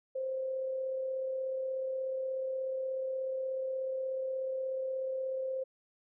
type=tone with amplitude modulation; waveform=sine; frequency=525 Hz; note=C5; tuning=6 cents sharp; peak=-31 dBFS; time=0.15-5.64 s; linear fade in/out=10 ms; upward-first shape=sine; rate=36.6 Hz; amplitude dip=30%; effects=none